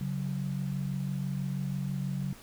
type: tone pair together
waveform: sine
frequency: 140 / 186.11 Hz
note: C#3 / F#3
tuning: +18 / +10 cents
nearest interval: perfect fourth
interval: 492 cents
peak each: -32 / -34 dBFS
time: 0.01-2.33 s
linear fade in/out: 2 ms
effects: pink hiss -52 dBFS RMS until 2.42 s